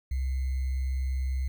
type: tone with sample-and-hold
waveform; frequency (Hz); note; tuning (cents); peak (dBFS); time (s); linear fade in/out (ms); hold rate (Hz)
sine; 65.41; C2; 0; -26; 0.11-1.48; 5; 2100
effects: none